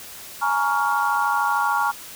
sine chord, Bb minor seventh, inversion third, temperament just, 839.1 / 932.3 / 1118.8 / 1398.5 Hz, Ab5 / Bb5 / Db6 / F6, +18 / 0 / +16 / +2 cents, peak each -24 dBFS, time 0.41-1.92 s, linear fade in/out 20 ms, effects white hiss -39 dBFS RMS until 2.15 s

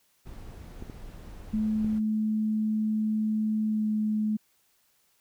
brown noise, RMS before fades -43 dBFS, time 0.25-2 s, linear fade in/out 20 ms
clicks, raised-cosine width 3 ms, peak -26 dBFS, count 3, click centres 0.824 / 0.898 / 1.846 s
sine tone with pitch glide, 216.1 to 214.2 Hz, A3 to A3, -31 to -46 cents, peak -24 dBFS, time 1.53-4.37 s, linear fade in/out 10 ms, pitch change -15 cents, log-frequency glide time 3.67-3.88 s
effects white hiss -68 dBFS RMS until 5.2 s

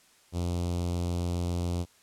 sawtooth tone with notch filter, 87.31 Hz, F2, in tune, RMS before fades -30 dBFS, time 0.32-1.86 s, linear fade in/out 50 ms, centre 1700 Hz, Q 0.55, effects white hiss -61 dBFS RMS until 2.02 s + low-pass 10000 Hz 12 dB/octave

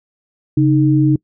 sine tone pair together, 137.2 / 308.5 Hz, C#3 / D#4, -17 / -15 cents, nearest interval octave + major second, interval 1402 cents, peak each -12 dBFS, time 0.57-1.16 s, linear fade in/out 5 ms, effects noise-tail reverb RT60 0.1 s tail -24 dB re dry

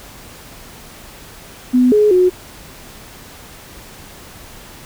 sine tone with pitch steps, 250.6 / 421.1 / 364.6 Hz, B3 / G#4 / F#4, +25 / +24 / -25 cents, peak -8 dBFS, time 1.73-2.3 s, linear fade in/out 20 ms, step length 190 ms, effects pink hiss -38 dBFS RMS until 4.85 s

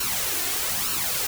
white noise with flanger, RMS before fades -26 dBFS, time 0-1.27 s, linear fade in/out 5 ms, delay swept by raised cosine 0.71 to 2.81 ms, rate 1.1 Hz, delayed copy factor +0.65, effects none

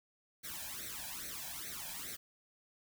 white noise with flanger, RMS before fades -44 dBFS, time 0.43-2.17 s, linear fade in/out 20 ms, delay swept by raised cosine 0.49 to 1.26 ms, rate 2.4 Hz, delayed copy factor +0.95, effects none

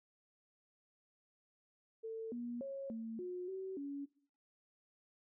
sine tone with pitch steps, 447.5 / 239.7 / 547 / 225.5 / 360.6 / 380.4 / 281.8 Hz, A4 / A#3 / C#5 / A3 / F#4 / F#4 / C#4, +29 / +48 / -23 / +43 / -45 / +48 / +29 cents, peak -40 dBFS, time 2.03-4.06 s, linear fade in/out 20 ms, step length 290 ms, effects noise-tail reverb RT60 0.5 s tail -18 dB re dry

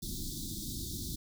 pink band-stop noise, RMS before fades -39 dBFS, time 0.02-1.16 s, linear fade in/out 10 ms, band 360 to 3500 Hz, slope 96 dB/octave, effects none

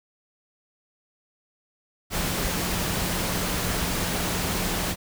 sine tone in noise, 179.1 Hz, F3, 44 cents sharp, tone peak -34 dBFS, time 2.1-4.96 s, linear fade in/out 50 ms, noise pink, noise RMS -27 dBFS, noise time 2.1-4.96 s, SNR -10 dB, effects none

